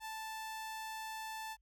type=tone; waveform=sawtooth; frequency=880 Hz; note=A5; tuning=in tune; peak=-38 dBFS; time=0-1.57 s; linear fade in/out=50 ms; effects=added 50 Hz sine -70 dBFS peak until 1.61 s